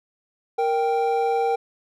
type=tone pair together; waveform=triangle; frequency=466.2 / 784 Hz; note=A#4 / G5; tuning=0 / 0 cents; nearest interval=major sixth; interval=900 cents; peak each=-20 dBFS; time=0.58-1.56 s; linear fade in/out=10 ms; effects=none